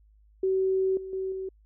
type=tone with level steps; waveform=sine; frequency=380 Hz; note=F#4; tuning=46 cents sharp; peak=-22 / -35 / -28 / -31 dBFS; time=0.43-1.49 s; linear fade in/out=5 ms; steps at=0.97 / 1.13 / 1.32 s; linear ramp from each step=2 ms; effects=added 52 Hz sine -56 dBFS peak until 1.65 s